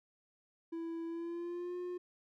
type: tone with pitch glide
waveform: triangle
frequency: 331.4 to 357.2 Hz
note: E4 to F4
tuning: +9 to +39 cents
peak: -36 dBFS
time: 0.72-1.98 s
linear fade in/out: 10 ms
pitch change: +130 cents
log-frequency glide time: 1.06-1.76 s
effects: none